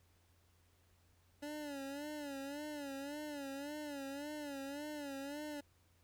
25% pulse tone with vibrato, 286.8 Hz, D4, 41 cents flat, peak -39 dBFS, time 1.42-5.61 s, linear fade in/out 10 ms, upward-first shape sine, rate 1.8 Hz, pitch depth 91 cents each way, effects added 87 Hz sine -70 dBFS peak until 6.03 s + pink hiss -74 dBFS RMS until 6.03 s

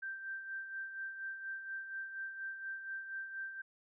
sine tone with tremolo, 1568 Hz, G6, in tune, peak -38 dBFS, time 0.02-3.62 s, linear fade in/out 10 ms, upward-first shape sine, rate 4.2 Hz, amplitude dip 55%, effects none

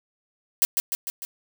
blue noise with echo, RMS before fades -18 dBFS, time 0.62-0.65 s, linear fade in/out 0 ms, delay 150 ms, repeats 4, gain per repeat -4 dB, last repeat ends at 1.25 s, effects none

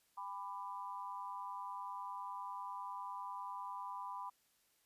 sine tone with amplitude modulation, 995 Hz, B5, 13 cents sharp, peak -38 dBFS, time 0.17-4.3 s, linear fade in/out 10 ms, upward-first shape sine, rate 190 Hz, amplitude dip 95%, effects white hiss -75 dBFS RMS until 4.85 s + resampled to 32000 Hz

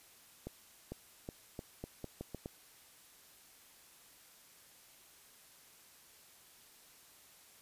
accelerating click train, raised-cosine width 2 ms, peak -28 dBFS, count 9, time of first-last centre 0.47-2.459 s, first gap 450 ms, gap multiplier 0.82, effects white hiss -61 dBFS RMS until 7.61 s + resampled to 32000 Hz

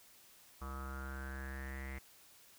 square tone with low-pass filter sweep, 67 Hz, C2, 42 cents sharp, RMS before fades -44 dBFS, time 0.61-1.99 s, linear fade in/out 10 ms, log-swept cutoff 1200 to 2100 Hz, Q 9.6, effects white hiss -62 dBFS RMS until 2.58 s

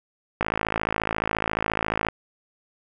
click train, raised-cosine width 0.5 ms, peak -8 dBFS, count 92, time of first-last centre 0.41-2.086 s, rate 54.3 Hz, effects none

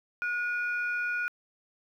sine tone pair together, 1447 / 2434 Hz, F#6 / D#7, -39 / -39 cents, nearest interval major sixth, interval 900 cents, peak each -28 / -35 dBFS, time 0.22-1.28 s, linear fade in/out 0 ms, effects tanh soft clip ceiling -21 dBFS + 11-bit

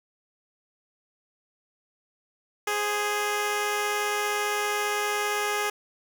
10% pulse tone pair together, 415.1 / 523.3 Hz, G#4 / C5, -1 / 0 cents, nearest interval major third, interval 401 cents, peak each -17 / -28 dBFS, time 2.67-5.7 s, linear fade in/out 5 ms, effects none

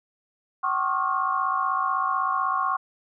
sine tone cluster, 761 / 1082 / 1138 / 1229 / 1406 Hz, F#5 / C#6 / C#6 / D#6 / F6, +48 / -42 / +45 / -22 / +11 cents, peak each -31 / -24 / -29 / -33 / -33 dBFS, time 0.63-2.77 s, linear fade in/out 10 ms, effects none

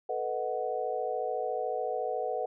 sine chord, B dominant seventh, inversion third, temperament equal, 440 / 493.9 / 622.3 / 740 Hz, A4 / B4 / D#5 / F#5, 0 / 0 / 0 / 0 cents, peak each -36 / -34 / -37 / -34 dBFS, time 0.09-2.46 s, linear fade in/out 5 ms, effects none

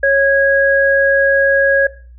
sine tone pair together, 551 / 1651 Hz, C#5 / G#6, -11 / -11 cents, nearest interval octave + perfect fifth, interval 1900 cents, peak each -12 dBFS, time 0.03-1.87 s, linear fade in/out 5 ms, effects noise-tail reverb RT60 0.4 s tail -17 dB re dry + added 60 Hz sine -36 dBFS peak until 2.18 s

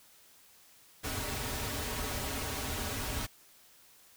pink noise with comb filter, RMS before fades -36 dBFS, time 1.03-3.27 s, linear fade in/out 20 ms, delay 5.8 ms, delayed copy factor -0.9, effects white hiss -60 dBFS RMS until 4.16 s

